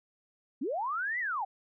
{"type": "linear two-way sweep", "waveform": "sine", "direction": "up then down", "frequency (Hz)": [219, 2034, 719], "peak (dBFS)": -30, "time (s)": [0.61, 1.45], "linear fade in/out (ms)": 10, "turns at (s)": 1.19, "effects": []}